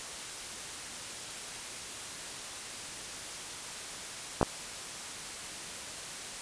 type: clicks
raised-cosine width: 1 ms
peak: -10 dBFS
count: 2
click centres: 4.413 / 4.429 s
effects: white hiss -41 dBFS RMS until 6.41 s + resampled to 22050 Hz